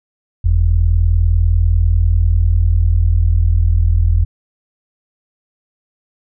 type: tone pair together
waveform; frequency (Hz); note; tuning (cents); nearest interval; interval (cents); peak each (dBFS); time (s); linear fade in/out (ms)
sine; 45.08 / 85.2; F#1 / F2; -44 / -42; major seventh; 1102; -12; 0.44-4.25; 10
effects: none